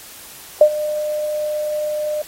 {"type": "tone with ADSR envelope", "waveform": "sine", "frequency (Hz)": 604, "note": "D5", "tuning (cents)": 48, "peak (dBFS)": -3, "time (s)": [0.61, 2.22], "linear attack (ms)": 3, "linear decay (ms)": 74, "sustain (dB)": -16, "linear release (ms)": 4, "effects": ["white hiss -39 dBFS RMS until 2.27 s", "AAC 48 kbps"]}